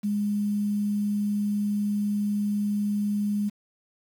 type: tone with quantisation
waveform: sine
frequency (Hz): 206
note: G#3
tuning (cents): -14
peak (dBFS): -23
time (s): 0.03-3.5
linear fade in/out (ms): 20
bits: 8
effects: none